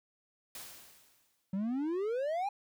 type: noise with exponential decay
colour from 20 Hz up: white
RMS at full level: -44 dBFS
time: 0.55-1.57 s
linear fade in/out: 2 ms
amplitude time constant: 220 ms
type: exponential sweep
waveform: triangle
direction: up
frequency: 185 to 830.6 Hz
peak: -29 dBFS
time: 1.53-2.49 s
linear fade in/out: 5 ms
effects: none